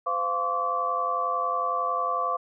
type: tone cluster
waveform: sine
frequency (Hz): 513 / 695 / 1058 / 1149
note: C5 / F5 / C6 / D6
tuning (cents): -34 / -9 / +19 / -38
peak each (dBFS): -33 / -31 / -32 / -26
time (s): 0.06-2.37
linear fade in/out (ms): 10
effects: none